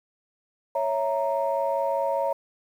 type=chord; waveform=sine; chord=A# diminished; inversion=first; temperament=equal; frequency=554.4 / 659.3 / 932.3 Hz; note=C#5 / E5 / A#5; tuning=0 / 0 / 0 cents; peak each=-25 / -28 / -27 dBFS; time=0.75-2.33 s; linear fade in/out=5 ms; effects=tanh soft clip ceiling -14 dBFS + 9-bit